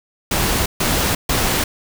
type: noise bursts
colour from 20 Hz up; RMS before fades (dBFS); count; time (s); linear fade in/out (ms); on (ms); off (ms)
pink; -18; 3; 0.31-1.64; 5; 350; 140
effects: none